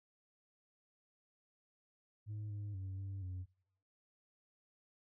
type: tone with pitch steps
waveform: sine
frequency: 105.8 / 102.8 / 95.3 / 97.4 / 91.8 Hz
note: G#2 / G#2 / G2 / G2 / F#2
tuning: +33 / -17 / -48 / -11 / -13 cents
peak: -38 dBFS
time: 2.26-3.46 s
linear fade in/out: 50 ms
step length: 240 ms
effects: noise-tail reverb RT60 0.7 s tail -23 dB re dry + tanh soft clip ceiling -40 dBFS